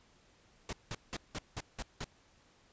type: noise bursts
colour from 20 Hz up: pink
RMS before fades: -39 dBFS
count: 7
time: 0.69-2.043 s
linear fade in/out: 2 ms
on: 39 ms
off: 180 ms
effects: pink hiss -66 dBFS RMS until 2.72 s + resampled to 16000 Hz